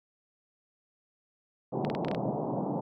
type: band-pass noise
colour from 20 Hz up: pink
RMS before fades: -32 dBFS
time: 1.72-2.81 s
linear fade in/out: 10 ms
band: 130 to 910 Hz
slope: 48 dB/octave
type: clicks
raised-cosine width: 0.3 ms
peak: -20 dBFS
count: 7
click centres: 1.849 / 1.9 / 1.95 / 2.048 / 2.084 / 2.114 / 2.148 s
effects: none